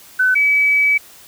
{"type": "tone pair in turn", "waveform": "sine", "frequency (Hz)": [1510, 2287], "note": ["F#6", "D7"], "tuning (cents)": [35, -47], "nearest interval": "perfect fifth", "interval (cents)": 718, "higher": "second", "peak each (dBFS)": -11, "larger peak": "neither", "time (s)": [[0.19, 0.35], [0.35, 0.98]], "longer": "second", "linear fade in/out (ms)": 10, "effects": ["white hiss -43 dBFS RMS until 1.27 s"]}